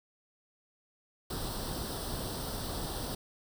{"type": "noise with comb filter", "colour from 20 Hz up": "pink", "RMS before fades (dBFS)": -37, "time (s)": [1.3, 3.15], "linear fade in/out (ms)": 5, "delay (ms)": 0.22, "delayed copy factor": 0.75, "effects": []}